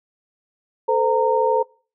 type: tone cluster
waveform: sine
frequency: 439.7 / 512 / 921 Hz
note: A4 / C5 / A#5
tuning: -1 / -38 / -21 cents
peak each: -20 dBFS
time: 0.88-1.63 s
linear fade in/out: 10 ms
effects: noise-tail reverb RT60 0.4 s tail -24 dB re dry